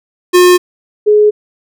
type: tone pair in turn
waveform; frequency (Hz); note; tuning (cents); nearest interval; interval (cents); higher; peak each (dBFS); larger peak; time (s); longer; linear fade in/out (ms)
square / sine; 358.9 / 420.7; F4 / G#4; +47 / +22; minor third; 275; second; -4; neither; 0.33-0.58 / 1.06-1.31; neither; 20
effects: none